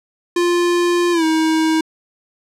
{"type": "tone with pitch glide", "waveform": "square", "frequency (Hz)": [349.2, 318.4], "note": ["F4", "D#4"], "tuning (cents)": [0, 40], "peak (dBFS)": -14, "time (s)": [0.36, 1.81], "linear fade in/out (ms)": 5, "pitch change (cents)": -160, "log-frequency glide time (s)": [1.12, 1.24], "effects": ["low-pass 9000 Hz 12 dB/octave"]}